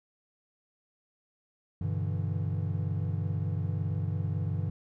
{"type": "chord", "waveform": "triangle", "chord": "E minor seventh", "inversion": "first", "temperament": "equal", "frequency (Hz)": [98, 123.47, 146.83, 164.81], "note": ["G2", "B2", "D3", "E3"], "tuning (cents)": [0, 0, 0, 0], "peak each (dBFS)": [-29, -35, -33, -34], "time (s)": [1.81, 4.7], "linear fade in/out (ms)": 5, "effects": []}